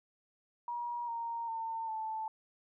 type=tone with pitch steps; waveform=sine; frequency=955 / 928.9 / 903.5 / 878.8 Hz; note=A#5 / A#5 / A5 / A5; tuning=+42 / -6 / +46 / -2 cents; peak=-35 dBFS; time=0.68-2.28 s; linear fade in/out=2 ms; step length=400 ms; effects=none